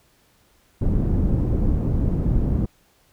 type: low-pass noise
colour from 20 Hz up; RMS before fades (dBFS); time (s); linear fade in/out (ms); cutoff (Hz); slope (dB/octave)
pink; -20; 0.81-2.66; 10; 250; 12
effects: pink hiss -60 dBFS RMS until 3.12 s